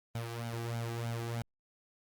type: tone with flanger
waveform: sawtooth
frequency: 116.54 Hz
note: A#2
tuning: in tune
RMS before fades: -37 dBFS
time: 0.15-1.42 s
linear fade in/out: 0 ms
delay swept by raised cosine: 1.3 to 2.6 ms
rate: 3.2 Hz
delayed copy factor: +0.7
effects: Opus 24 kbps